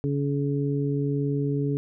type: harmonic tone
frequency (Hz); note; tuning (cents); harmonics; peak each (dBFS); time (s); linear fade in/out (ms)
141.7; C#3; +38; 1 / 2 / 3; -25 / -28 / -30; 0.04-1.77; 0
effects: none